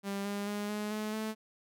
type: tone with pitch steps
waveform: sawtooth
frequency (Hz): 198.7 / 202.4 / 206.2 / 210 / 213.9 / 217.9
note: G3 / G#3 / G#3 / G#3 / A3 / A3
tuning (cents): +24 / -44 / -12 / +19 / -49 / -17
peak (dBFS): -30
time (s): 0.03-1.35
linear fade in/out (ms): 50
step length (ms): 220
effects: none